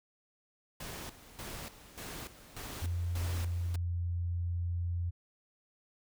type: noise with tremolo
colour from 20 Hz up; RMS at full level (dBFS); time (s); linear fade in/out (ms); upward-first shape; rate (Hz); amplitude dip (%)
pink; -43; 0.8-3.76; 5; square; 1.7; 75
type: tone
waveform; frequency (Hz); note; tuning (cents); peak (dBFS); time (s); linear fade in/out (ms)
sine; 86.8; F2; -10; -31; 2.81-5.11; 20
effects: none